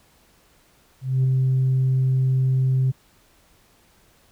sine tone with ADSR envelope, 130.81 Hz, C3, in tune, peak -13 dBFS, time 1.01-2.92 s, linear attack 230 ms, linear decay 12 ms, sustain -2 dB, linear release 21 ms, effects tanh soft clip ceiling -14 dBFS + pink hiss -58 dBFS RMS until 4.31 s

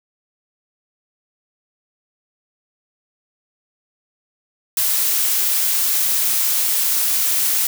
blue noise, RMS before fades -18 dBFS, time 4.77-7.67 s, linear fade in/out 2 ms, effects none

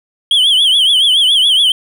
triangle tone with vibrato, 3193 Hz, G7, 31 cents sharp, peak -6 dBFS, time 0.31-1.72 s, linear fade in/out 2 ms, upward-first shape triangle, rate 7.1 Hz, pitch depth 150 cents each way, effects none

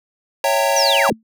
square chord, C# diminished seventh, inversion none, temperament equal with one note detuned, 554.4 / 659.3 / 784 / 913.7 Hz, C#5 / E5 / G5 / Bb5, 0 / 0 / 0 / -35 cents, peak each -19 / -23 / -23 / -21 dBFS, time 0.44-1.1 s, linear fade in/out 2 ms
sine linear sweep, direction down, 6140 to 89.7 Hz, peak -16 dBFS, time 0.76-1.13 s, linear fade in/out 5 ms
sine tone with exponential decay, 222.4 Hz, A3, 19 cents sharp, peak -21 dBFS, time 1.09-1.23 s, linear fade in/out 2 ms, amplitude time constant 29 ms
effects none

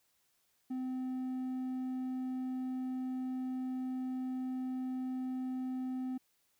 sine tone with hard clipping, 256.9 Hz, C4, 32 cents flat, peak -36 dBFS, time 0.7-6.18 s, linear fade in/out 10 ms, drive 3 dB, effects white hiss -75 dBFS RMS until 6.59 s

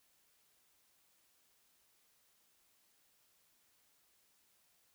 silence, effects white hiss -73 dBFS RMS until 4.94 s

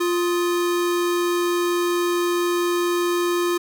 square tone pair together, 349.7 / 1254.1 Hz, F4 / D#6, +2 / +13 cents, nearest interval octave + minor seventh, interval 2211 cents, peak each -20 / -31 dBFS, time 0-3.58 s, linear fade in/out 10 ms, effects none

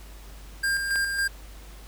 square tone with tremolo, 1601 Hz, G6, 36 cents sharp, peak -23 dBFS, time 0.63-1.28 s, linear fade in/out 10 ms, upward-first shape square, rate 3.6 Hz, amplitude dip 40%
click, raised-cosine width 0.3 ms, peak -20 dBFS, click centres 0.958 s
effects added 50 Hz sine -42 dBFS peak until 1.87 s + pink hiss -50 dBFS RMS until 1.87 s

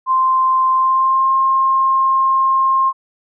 sine tone with pitch glide, 1044 to 1064.1 Hz, C6 to C6, -4 to +29 cents, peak -11 dBFS, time 0.06-2.93 s, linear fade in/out 50 ms, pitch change +33 cents, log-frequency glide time 0.74-1.32 s, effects none

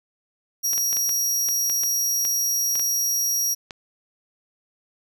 sawtooth tone, 5680 Hz, F8, 28 cents sharp, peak -18 dBFS, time 0.63-3.55 s, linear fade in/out 20 ms
clicks, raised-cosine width 0.2 ms, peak -17 dBFS, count 12, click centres 0.733 / 0.779 / 0.929 / 0.969 / 1.093 / 1.487 / 1.698 / 1.835 / 2.251 / 2.755 / 2.796 / 3.708 s
effects none

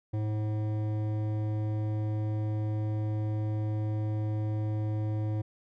triangle tone with hard clipping, 107.1 Hz, A2, 46 cents flat, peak -30 dBFS, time 0.13-5.42 s, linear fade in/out 10 ms, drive 16 dB, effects none

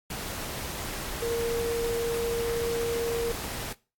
sine tone in noise, 466.2 Hz, A#4, in tune, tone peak -26 dBFS, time 1.22-3.32 s, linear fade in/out 5 ms, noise pink, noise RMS -35 dBFS, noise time 0.1-3.73 s, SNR +6 dB, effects noise-tail reverb RT60 0.3 s tail -20 dB re dry + AAC 64 kbps

